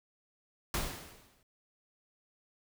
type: noise with exponential decay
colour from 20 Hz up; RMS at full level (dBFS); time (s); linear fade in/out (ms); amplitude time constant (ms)
pink; -32; 0.74-1.43; 2; 150
effects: none